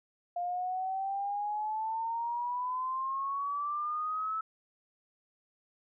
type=exponential sweep; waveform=sine; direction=up; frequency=699 to 1312 Hz; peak=-31 dBFS; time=0.36-4.41 s; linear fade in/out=5 ms; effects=none